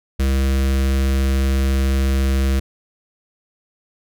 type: tone with notch filter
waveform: square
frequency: 67 Hz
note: C2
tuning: 42 cents sharp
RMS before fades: -17 dBFS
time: 0.19-2.6 s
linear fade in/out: 10 ms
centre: 860 Hz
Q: 1.4
effects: none